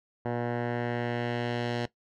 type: tone with low-pass filter sweep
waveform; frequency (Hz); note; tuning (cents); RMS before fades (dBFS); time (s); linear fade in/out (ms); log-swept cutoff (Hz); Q
10% pulse; 119.9; A#2; +49; -31; 0.25-1.86; 5; 1200 to 4200; 1.2
effects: noise-tail reverb RT60 0.1 s tail -17 dB re dry